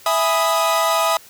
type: chord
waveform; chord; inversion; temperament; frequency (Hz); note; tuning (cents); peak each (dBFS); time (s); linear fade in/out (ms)
45% pulse; E major seventh; none; equal; 659.3 / 830.6 / 987.8 / 1244.5; E5 / G#5 / B5 / D#6; 0 / 0 / 0 / 0; -20 / -24 / -23 / -20; 0.06-1.17; 2
effects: white hiss -45 dBFS RMS until 1.29 s